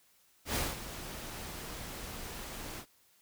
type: noise with ADSR envelope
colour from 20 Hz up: pink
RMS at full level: -31 dBFS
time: 0.45-2.86 s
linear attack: 110 ms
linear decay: 200 ms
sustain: -12 dB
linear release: 73 ms
effects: white hiss -67 dBFS RMS until 3.21 s